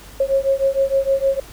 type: beating tone pair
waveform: sine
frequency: 540 / 546.5 Hz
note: C#5 / C#5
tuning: -45 / -25 cents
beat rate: 6.5 Hz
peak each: -18 dBFS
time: 0.2-1.4 s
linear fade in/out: 5 ms
effects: added 50 Hz sine -41 dBFS peak until 1.52 s + pink hiss -42 dBFS RMS until 1.52 s